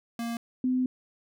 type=tone pair in turn; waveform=square / sine; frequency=233.1 / 254.7 Hz; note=A#3 / C4; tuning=0 / -46 cents; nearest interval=major second; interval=154 cents; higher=second; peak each=-31 / -23 dBFS; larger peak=second; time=0.19-0.37 / 0.64-0.86 s; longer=second; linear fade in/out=2 ms; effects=none